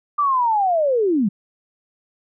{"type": "linear sweep", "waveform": "sine", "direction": "down", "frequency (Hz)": [1193, 182.4], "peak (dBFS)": -15, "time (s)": [0.18, 1.29], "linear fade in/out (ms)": 10, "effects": []}